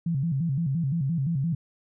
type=tone with vibrato; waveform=sine; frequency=150.8 Hz; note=D3; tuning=46 cents sharp; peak=-23 dBFS; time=0.06-1.55 s; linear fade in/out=5 ms; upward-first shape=square; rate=5.8 Hz; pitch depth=190 cents each way; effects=none